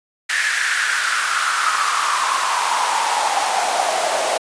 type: noise with high-pass filter sweep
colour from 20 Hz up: pink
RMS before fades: -19 dBFS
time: 0.29-4.38 s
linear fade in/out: 10 ms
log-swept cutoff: 1800 to 630 Hz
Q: 5.8
effects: resampled to 22050 Hz